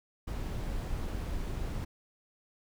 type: noise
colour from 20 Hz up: brown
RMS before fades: -35 dBFS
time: 0.27-1.85 s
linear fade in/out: 10 ms
effects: none